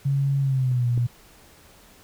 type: tone with pitch glide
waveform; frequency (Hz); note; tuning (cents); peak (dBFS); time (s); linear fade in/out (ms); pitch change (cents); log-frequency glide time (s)
sine; 138.59 to 120.65; C#3 to B2; 0 to -40; -19; 0.05-1.07; 10; -240; 0.4-0.87
type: clicks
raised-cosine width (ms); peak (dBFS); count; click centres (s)
3; -31 / -21; 2; 0.715 / 0.977
effects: pink hiss -52 dBFS RMS until 2.03 s